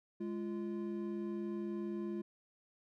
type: tone pair together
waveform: triangle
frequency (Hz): 207.7 / 344.8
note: G#3 / F4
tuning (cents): 0 / -22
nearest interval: major sixth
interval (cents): 878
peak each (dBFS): -38 / -38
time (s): 0.2-2.22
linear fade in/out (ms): 10
effects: none